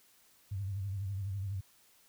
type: tone with vibrato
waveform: sine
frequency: 98 Hz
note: G2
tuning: in tune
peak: -34 dBFS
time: 0.51-1.61 s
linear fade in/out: 10 ms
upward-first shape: sine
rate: 12 Hz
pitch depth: 83 cents each way
effects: white hiss -65 dBFS RMS until 2.08 s